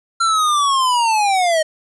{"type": "linear sweep", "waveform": "square", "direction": "down", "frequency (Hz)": [1369, 617], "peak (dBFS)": -14, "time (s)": [0.2, 1.63], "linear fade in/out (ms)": 10, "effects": ["resampled to 24000 Hz", "9-bit"]}